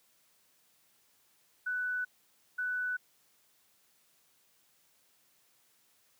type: tone bursts at uneven times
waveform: sine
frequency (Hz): 1490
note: F#6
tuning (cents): +12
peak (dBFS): -31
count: 2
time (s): 1.66-2.05 / 2.58-2.97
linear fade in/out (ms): 10
effects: white hiss -69 dBFS RMS until 6.19 s + high-pass 80 Hz 12 dB/octave